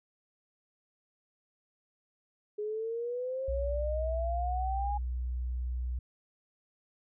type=exponential sweep; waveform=sine; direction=up; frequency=415.3 to 830.6 Hz; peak=-32 dBFS; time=2.58-4.98 s; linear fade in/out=10 ms
type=tone; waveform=sine; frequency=61.74 Hz; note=B1; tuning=in tune; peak=-31 dBFS; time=3.48-5.99 s; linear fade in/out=5 ms
effects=none